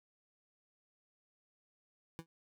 25% pulse tone with exponential decay, 164.81 Hz, E3, in tune, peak -35 dBFS, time 2.19-2.26 s, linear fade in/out 0 ms, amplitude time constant 15 ms, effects none

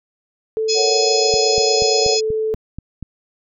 sine tone with pitch glide, 440 to 437.5 Hz, A4 to A4, 0 to -10 cents, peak -17 dBFS, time 0.57-2.54 s, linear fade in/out 0 ms, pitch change -10 cents, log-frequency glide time 1.15-1.22 s
harmonic tone, 846 Hz, G#5, 32 cents sharp, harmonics 3 / 4 / 5 / 6 / 7 / 8, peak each -29 / -31 / -25 / -19 / -31 / -25 dBFS, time 0.68-2.21 s, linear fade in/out 20 ms
sine chord, F# major, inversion first, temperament equal, 466.2 / 554.4 / 740 Hz, A#4 / C#5 / F#5, 0 / 0 / 0 cents, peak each -23 dBFS, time 0.74-2.18 s, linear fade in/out 50 ms
click train, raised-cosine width 5 ms, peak -17 dBFS, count 8, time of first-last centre 1.34-3.027 s, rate 4.15 Hz
effects none

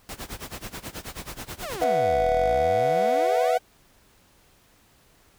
pink noise with tremolo, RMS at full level -34 dBFS, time 0.09-1.84 s, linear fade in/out 0 ms, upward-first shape sine, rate 9.3 Hz, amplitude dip 90%
sawtooth exponential two-way sweep, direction down then up, 784 to 35 to 784 Hz, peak -28 dBFS, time 1.62-3.59 s, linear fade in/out 20 ms, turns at 2.3 s
triangle chord, B suspended fourth, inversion none, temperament equal, 493.9 / 659.3 / 740 Hz, B4 / E5 / F#5, 0 / 0 / 0 cents, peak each -22 dBFS, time 1.81-3.58 s, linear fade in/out 10 ms
effects pink hiss -59 dBFS RMS until 5.38 s

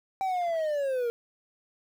triangle linear sweep, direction down, 778 to 462 Hz, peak -24 dBFS, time 0.21-1.1 s, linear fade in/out 0 ms, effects 9-bit

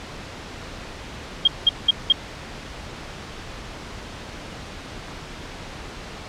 sine tone bursts, 3228 Hz, G#7, 50 cents flat, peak -10 dBFS, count 4, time 1.45-2.124 s, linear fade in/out 5 ms, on 26 ms, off 190 ms, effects pink hiss -36 dBFS RMS until 6.28 s + low-pass 5000 Hz 12 dB/octave

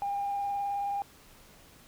sine tone with vibrato, 804 Hz, G5, 44 cents sharp, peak -28 dBFS, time 0.02-1.02 s, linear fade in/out 0 ms, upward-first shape triangle, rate 19 Hz, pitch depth 18 cents each way, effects tanh soft clip ceiling -25 dBFS + pink hiss -56 dBFS RMS until 1.87 s

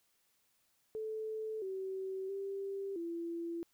sine tone with pitch steps, 436.7 / 381.3 / 393.2 / 337.5 Hz, A4 / G4 / G4 / E4, -13 / -48 / +5 / +41 cents, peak -37 dBFS, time 0.95-3.63 s, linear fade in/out 0 ms, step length 670 ms, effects white hiss -75 dBFS RMS until 3.73 s

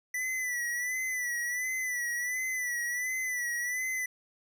square tone with vibrato, 1975.5 Hz, B6, in tune, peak -31 dBFS, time 0.14-4.06 s, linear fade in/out 5 ms, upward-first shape sine, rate 1.4 Hz, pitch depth 62 cents each way, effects none

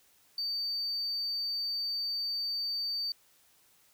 sine tone, 4600 Hz, D8, 37 cents flat, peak -29 dBFS, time 0.38-3.12 s, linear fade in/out 2 ms, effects tanh soft clip ceiling -29 dBFS + white hiss -65 dBFS RMS until 3.93 s

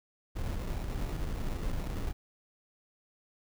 brown noise with sample-and-hold, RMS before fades -34 dBFS, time 0.35-2.13 s, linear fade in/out 20 ms, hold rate 1575 Hz, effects none

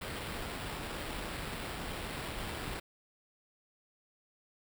pink noise with sample-and-hold, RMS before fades -40 dBFS, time 0.01-2.8 s, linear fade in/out 10 ms, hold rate 6300 Hz, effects none

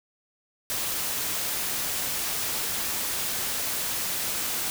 white noise, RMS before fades -29 dBFS, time 0.7-4.7 s, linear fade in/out 0 ms, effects none

